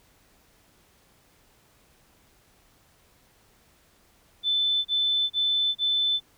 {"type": "tone bursts", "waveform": "sine", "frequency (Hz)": 3520, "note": "A7", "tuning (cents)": 0, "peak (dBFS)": -21, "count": 4, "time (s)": [4.43, 6.203], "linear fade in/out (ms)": 50, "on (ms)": 420, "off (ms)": 31, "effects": ["pink hiss -61 dBFS RMS until 6.37 s"]}